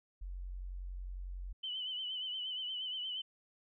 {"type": "tone", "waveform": "sine", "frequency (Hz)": 45.51, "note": "F#1", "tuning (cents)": -28, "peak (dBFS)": -40, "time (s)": [0.21, 1.53], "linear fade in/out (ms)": 10}
{"type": "tone with vibrato", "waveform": "sine", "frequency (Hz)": 3022, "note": "F#7", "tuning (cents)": 36, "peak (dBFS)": -37, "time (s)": [1.63, 3.22], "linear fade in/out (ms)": 10, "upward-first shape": "triangle", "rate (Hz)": 8.5, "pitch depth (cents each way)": 67}
{"effects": []}